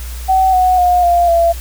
sine tone with pitch steps, 758 / 736.8 / 716.3 / 696.3 / 676.9 Hz, F#5 / F#5 / F5 / F5 / E5, +42 / -7 / +44 / -5 / +46 cents, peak -8 dBFS, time 0.28-1.53 s, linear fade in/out 20 ms, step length 250 ms, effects added 60 Hz sine -23 dBFS peak until 1.6 s + white hiss -34 dBFS RMS until 1.6 s

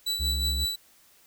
40% pulse tone with tremolo, 3951 Hz, B7, in tune, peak -24 dBFS, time 0.06-0.76 s, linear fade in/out 10 ms, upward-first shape sine, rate 5.5 Hz, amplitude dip 50%
triangle tone, 69.3 Hz, C#2, in tune, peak -25 dBFS, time 0.19-0.66 s, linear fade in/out 20 ms
effects white hiss -59 dBFS RMS until 1.26 s

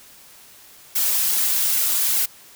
blue noise with flanger, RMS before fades -20 dBFS, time 0.95-2.26 s, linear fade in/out 10 ms, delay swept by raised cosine 1.6 to 4.7 ms, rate 2.5 Hz, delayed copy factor -0.75, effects white hiss -47 dBFS RMS until 2.55 s

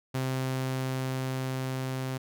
sawtooth tone with level ramp, 130.81 Hz, C3, in tune, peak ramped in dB -24 to -27 dBFS, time 0.14-2.18 s, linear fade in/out 10 ms, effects none

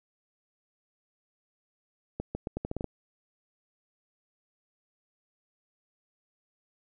accelerating click train, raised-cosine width 2 ms, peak -19 dBFS, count 9, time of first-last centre 2.2-2.843 s, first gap 150 ms, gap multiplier 0.81, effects none

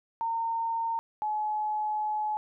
sine tone pair in turn, 914 / 851.3 Hz, A#5 / G#5, -34 / +43 cents, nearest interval minor second, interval 123 cents, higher first, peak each -27 dBFS, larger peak neither, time 0.21-0.99 / 1.22-2.37 s, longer second, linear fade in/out 0 ms, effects none

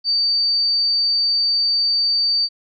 sine tone, 4608 Hz, D8, 34 cents flat, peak -15 dBFS, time 0.04-2.49 s, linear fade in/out 50 ms, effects none

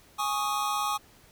square chord, Ab suspended fourth, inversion none, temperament equal, 830.6 / 1108.7 / 1244.5 Hz, Ab5 / Db6 / Eb6, 0 / 0 / 0 cents, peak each -32 dBFS, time 0.18-0.98 s, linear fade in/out 20 ms, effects pink hiss -57 dBFS RMS until 1.31 s

